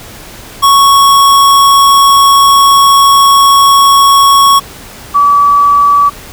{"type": "tone pair in turn", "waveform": ["square", "sine"], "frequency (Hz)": [1108.7, 1147.9], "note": ["C#6", "D6"], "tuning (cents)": [0, -40], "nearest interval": "minor second", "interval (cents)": 60, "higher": "second", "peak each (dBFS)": -3, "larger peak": "neither", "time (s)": [[0.62, 4.6], [5.14, 6.1]], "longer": "first", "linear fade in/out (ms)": 20, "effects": ["pink hiss -30 dBFS RMS until 6.32 s"]}